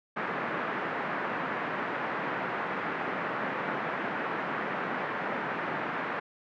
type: band-pass noise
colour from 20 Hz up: white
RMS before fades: -33 dBFS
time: 0.16-6.2 s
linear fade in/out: 10 ms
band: 150 to 1800 Hz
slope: 24 dB/octave
effects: none